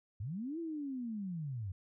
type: linear two-way sweep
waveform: sine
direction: up then down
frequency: 87.31 to 340.2 to 87.31 Hz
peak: -37 dBFS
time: 0.2-1.72 s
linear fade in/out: 5 ms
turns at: 0.59 s
effects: none